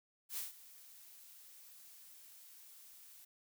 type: noise with ADSR envelope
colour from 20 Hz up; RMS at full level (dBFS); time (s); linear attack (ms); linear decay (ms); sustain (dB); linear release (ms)
blue; -40; 0.29-3.25; 80; 150; -18; 7
effects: none